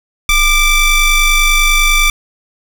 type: ring-modulated tone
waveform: 35% pulse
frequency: 1175 Hz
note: D6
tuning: 1 cent sharp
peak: -3 dBFS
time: 0.29-2.1 s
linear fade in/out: 2 ms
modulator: 1150 Hz
effects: none